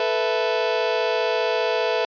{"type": "chord", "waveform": "sawtooth", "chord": "A suspended second", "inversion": "none", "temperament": "just", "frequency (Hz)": [440, 495, 660], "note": ["A4", "B4", "E5"], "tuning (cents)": [0, 4, 2], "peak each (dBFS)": -20, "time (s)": [0, 2.05], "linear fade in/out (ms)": 2, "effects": ["resampled to 11025 Hz"]}